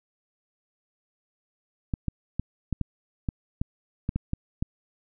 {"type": "clicks", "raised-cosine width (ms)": 5, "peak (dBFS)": -14, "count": 11, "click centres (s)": [1.938, 2.083, 2.396, 2.727, 2.813, 3.288, 3.615, 4.091, 4.16, 4.334, 4.625], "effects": []}